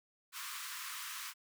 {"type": "high-pass noise", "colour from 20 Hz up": "pink", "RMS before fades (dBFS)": -44, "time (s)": [0.32, 1.34], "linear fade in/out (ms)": 50, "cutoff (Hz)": 1000, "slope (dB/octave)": 96, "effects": []}